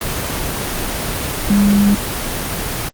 sine tone in noise, 202.7 Hz, G#3, 42 cents flat, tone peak -9 dBFS, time 1.5-1.95 s, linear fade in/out 5 ms, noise pink, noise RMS -21 dBFS, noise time 0.01-2.89 s, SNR +9 dB, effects Opus 24 kbps

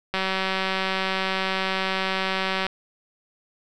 click train, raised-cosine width 0.3 ms, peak -9 dBFS, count 481, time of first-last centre 0.14-2.666 s, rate 190 Hz, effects none

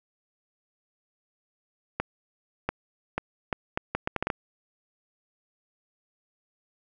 accelerating click train, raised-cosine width 0.5 ms, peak -11 dBFS, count 11, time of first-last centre 2-4.302 s, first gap 690 ms, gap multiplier 0.71, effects none

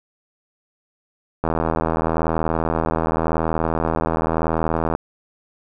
click train, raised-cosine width 1 ms, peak -6 dBFS, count 285, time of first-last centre 1.44-4.951 s, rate 80.9 Hz, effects none

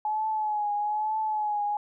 sine tone with vibrato, 848 Hz, G#5, 36 cents sharp, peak -25 dBFS, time 0.05-1.77 s, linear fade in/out 2 ms, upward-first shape triangle, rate 1.1 Hz, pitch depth 54 cents each way, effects none

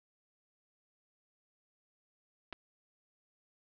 clicks, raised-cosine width 0.3 ms, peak -27 dBFS, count 2, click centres 2.526 / 2.529 s, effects low-pass 5000 Hz 12 dB/octave

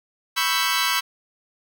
15% pulse chord, C# half-diminished seventh, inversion third, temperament equal, 987.8 / 1108.7 / 1318.5 / 1568 Hz, B5 / C#6 / E6 / G6, 0 / 0 / 0 / 0 cents, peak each -19 dBFS, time 0.36-1.01 s, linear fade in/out 20 ms, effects none

